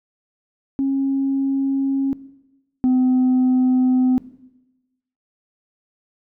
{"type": "tone pair in turn", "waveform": "sine", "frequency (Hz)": [272, 255.2], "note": ["C#4", "C4"], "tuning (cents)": [-33, -43], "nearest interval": "minor second", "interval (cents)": 110, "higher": "first", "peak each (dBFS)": [-16, -11], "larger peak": "second", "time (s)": [[0.79, 2.13], [2.84, 4.18]], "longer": "neither", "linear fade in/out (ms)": 0, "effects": ["noise-tail reverb RT60 1.0 s tail -18 dB re dry", "tanh soft clip ceiling -12 dBFS"]}